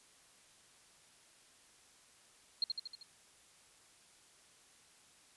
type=tone with echo; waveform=sine; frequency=4218 Hz; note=C8; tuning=13 cents sharp; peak=-29 dBFS; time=2.62-2.64 s; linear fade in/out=2 ms; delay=78 ms; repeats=5; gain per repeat=-4 dB; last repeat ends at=3.03 s; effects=white hiss -64 dBFS RMS until 5.36 s + resampled to 24000 Hz